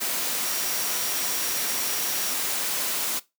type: tone in noise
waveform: sine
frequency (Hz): 5660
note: F8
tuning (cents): +22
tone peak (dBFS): -35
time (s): 0.44-2.34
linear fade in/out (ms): 20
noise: white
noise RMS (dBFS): -27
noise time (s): 0-3.2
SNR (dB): -11
effects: noise-tail reverb RT60 0.2 s tail -18 dB re dry + high-pass 200 Hz 12 dB/octave